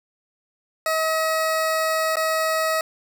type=tone with dropouts; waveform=20% pulse; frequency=638 Hz; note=D#5; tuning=43 cents sharp; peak=-15 dBFS; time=0.86-2.81 s; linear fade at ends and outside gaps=2 ms; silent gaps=2.157-2.168 s; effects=none